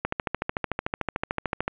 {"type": "click train", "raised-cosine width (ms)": 0.5, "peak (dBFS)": -10, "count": 23, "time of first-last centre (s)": [0.05, 1.68], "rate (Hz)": 13.5, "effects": ["resampled to 8000 Hz", "7-bit"]}